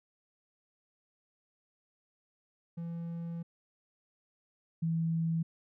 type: tone pair in turn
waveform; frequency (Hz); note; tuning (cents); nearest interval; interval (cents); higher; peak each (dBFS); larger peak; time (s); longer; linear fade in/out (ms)
triangle / sine; 168.4 / 164.08; E3 / E3; +37 / -8; unison; 45; first; -34 / -28; second; 2.77-3.43 / 4.82-5.43; first; 10
effects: none